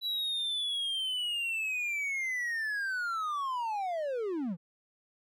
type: linear sweep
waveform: triangle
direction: down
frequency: 3951 to 153.7 Hz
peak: -29 dBFS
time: 0.01-4.57 s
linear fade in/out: 50 ms
effects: none